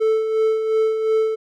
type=tone with tremolo; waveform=triangle; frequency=440 Hz; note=A4; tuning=in tune; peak=-12 dBFS; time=0-1.36 s; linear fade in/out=20 ms; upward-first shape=sine; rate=2.8 Hz; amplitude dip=50%; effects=none